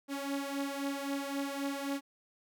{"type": "beating tone pair", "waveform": "sawtooth", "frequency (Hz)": [277.2, 281], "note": ["C#4", "C#4"], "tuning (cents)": [0, 24], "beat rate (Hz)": 3.8, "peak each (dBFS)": [-32, -35], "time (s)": [0.08, 2.01], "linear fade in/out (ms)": 50, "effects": []}